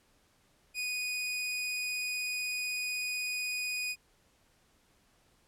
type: tone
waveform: sawtooth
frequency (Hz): 2479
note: D#7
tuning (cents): -7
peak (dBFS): -29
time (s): 0.74-3.96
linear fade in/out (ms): 50
effects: pink hiss -68 dBFS RMS until 5.47 s + low-pass 12000 Hz 12 dB/octave